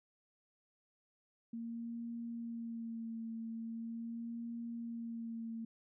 sine tone with vibrato, 230 Hz, A#3, 23 cents flat, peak -40 dBFS, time 1.53-5.65 s, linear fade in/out 5 ms, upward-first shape sine, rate 0.41 Hz, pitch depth 27 cents each way, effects none

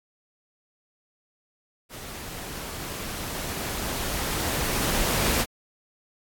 pink noise with level ramp, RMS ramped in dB -39 to -23 dBFS, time 1.89-5.46 s, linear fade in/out 50 ms, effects AAC 64 kbps

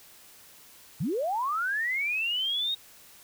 sine linear sweep, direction up, 116.54 to 3773 Hz, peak -26 dBFS, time 1-2.75 s, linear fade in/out 10 ms, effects white hiss -53 dBFS RMS until 3.23 s

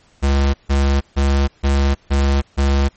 square tone bursts, 69.3 Hz, C#2, in tune, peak -13 dBFS, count 6, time 0.22-2.89 s, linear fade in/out 20 ms, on 320 ms, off 150 ms, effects pink hiss -54 dBFS RMS until 2.96 s + MP3 32 kbps

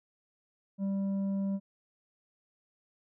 sine tone with tanh clipping, 196 Hz, G3, in tune, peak -30 dBFS, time 0.78-1.6 s, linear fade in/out 50 ms, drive 6 dB, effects none

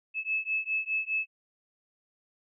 sine beating tone pair, 2600 / 2604.9 Hz, E7 / E7, -24 / -21 cents, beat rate 4.9 Hz, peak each -31 dBFS, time 0.14-1.27 s, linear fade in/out 50 ms, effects none

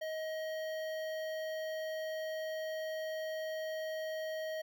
square tone with notch filter, 631 Hz, D#5, 24 cents sharp, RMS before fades -39 dBFS, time 0.01-4.62 s, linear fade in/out 10 ms, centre 8900 Hz, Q 0.57, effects none

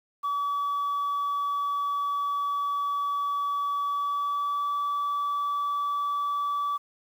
sine tone with pitch glide, 1143 to 1151.6 Hz, D6 to D6, -47 to -34 cents, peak -23 dBFS, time 0.23-6.78 s, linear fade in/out 20 ms, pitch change +13 cents, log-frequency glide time 3.86-4.67 s, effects tanh soft clip ceiling -24 dBFS + 9-bit

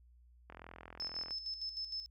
click train, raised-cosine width 0.5 ms, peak -34 dBFS, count 35, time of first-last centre 0.5-1.308 s, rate 42.1 Hz
sine tone with tremolo, 5240 Hz, E8, 11 cents flat, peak -37 dBFS, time 1-2.06 s, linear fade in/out 0 ms, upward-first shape square, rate 6.5 Hz, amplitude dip 60%
effects added 60 Hz sine -60 dBFS peak until 2.1 s

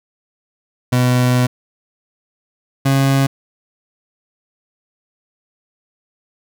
30% pulse tone pair in turn, 124.9 / 136.31 Hz, B2 / C#3, +20 / -29 cents, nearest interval major second, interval 151 cents, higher second, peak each -9 dBFS, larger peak neither, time 0.92-1.47 / 2.85-3.27 s, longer first, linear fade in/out 10 ms, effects none

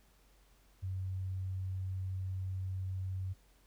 sine tone, 94 Hz, F#2, 28 cents sharp, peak -35 dBFS, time 0.82-3.34 s, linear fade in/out 20 ms, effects added 47 Hz sine -64 dBFS peak until 3.66 s + pink hiss -69 dBFS RMS until 3.66 s

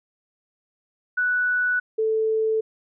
sine tone pair in turn, 1480 / 440 Hz, F#6 / A4, 0 / 0 cents, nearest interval octave + major sixth, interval 2100 cents, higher first, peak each -19 dBFS, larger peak neither, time 1.17-1.8 / 1.98-2.61 s, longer neither, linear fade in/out 10 ms, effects none

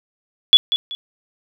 sine tone with echo, 3409 Hz, G#7, 45 cents sharp, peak -4 dBFS, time 0.53-0.57 s, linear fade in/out 0 ms, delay 190 ms, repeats 2, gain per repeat -11 dB, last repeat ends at 0.95 s, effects none

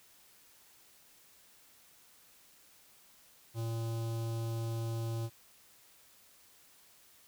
square tone with notch filter, 114.3 Hz, A#2, 34 cents flat, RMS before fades -36 dBFS, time 3.54-5.3 s, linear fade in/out 50 ms, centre 1900 Hz, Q 0.74, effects white hiss -62 dBFS RMS until 7.27 s

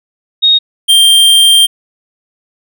sine / square tone pair in turn, 3734 / 3176 Hz, A#7 / G7, +2 / +22 cents, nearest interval minor third, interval 280 cents, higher first, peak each -4 dBFS, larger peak neither, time 0.42-0.59 / 0.88-1.67 s, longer second, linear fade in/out 20 ms, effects none

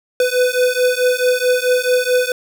square beating tone pair, 497.8 / 502.4 Hz, B4 / B4, +14 / +30 cents, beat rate 4.6 Hz, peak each -17 dBFS, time 0.2-2.32 s, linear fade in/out 2 ms, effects none

